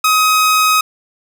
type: tone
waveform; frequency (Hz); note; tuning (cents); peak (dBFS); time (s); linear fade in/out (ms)
sawtooth; 1264; D#6; +27; -6; 0.04-0.81; 5
effects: none